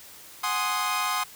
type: chord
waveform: sawtooth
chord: Ab dominant seventh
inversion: third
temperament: equal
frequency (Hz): 740 / 830.6 / 1046.5 / 1244.5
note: Gb5 / Ab5 / C6 / Eb6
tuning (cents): 0 / 0 / 0 / 0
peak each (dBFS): -30 / -30 / -25 / -25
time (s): 0.43-1.24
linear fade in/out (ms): 10
effects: white hiss -47 dBFS RMS until 1.35 s